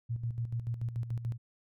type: tone with tremolo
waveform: sine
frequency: 117.2 Hz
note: A#2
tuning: 10 cents sharp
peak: -30 dBFS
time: 0.09-1.38 s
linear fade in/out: 20 ms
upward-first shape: square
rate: 6.9 Hz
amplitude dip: 65%
effects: none